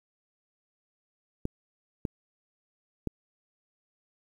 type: clicks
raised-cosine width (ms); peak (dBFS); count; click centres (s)
3; -17; 3; 1.454 / 2.052 / 3.073
effects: 9-bit